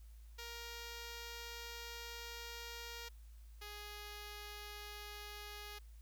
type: tone pair in turn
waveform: 5% pulse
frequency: 469.3 / 415.6 Hz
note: A#4 / G#4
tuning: +12 / +1 cents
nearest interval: major second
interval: 211 cents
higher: first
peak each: -35 / -37 dBFS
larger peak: first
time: 0.38-3.09 / 3.61-5.79 s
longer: first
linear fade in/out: 10 ms
effects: added 55 Hz sine -53 dBFS peak until 6.01 s + white hiss -72 dBFS RMS until 6.01 s